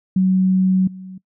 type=tone with level steps; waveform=sine; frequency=187.2 Hz; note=F#3; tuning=20 cents sharp; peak=-12 / -31 dBFS; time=0.16-1.18 s; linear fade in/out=5 ms; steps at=0.87 s; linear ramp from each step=5 ms; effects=noise-tail reverb RT60 0.1 s tail -21 dB re dry